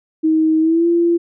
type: tone with pitch glide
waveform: sine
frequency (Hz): 316.4 to 341.1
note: D#4 to F4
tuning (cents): +29 to -41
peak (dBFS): -11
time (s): 0.23-1.18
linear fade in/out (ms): 20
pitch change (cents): +130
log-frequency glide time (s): 0.6-0.87
effects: none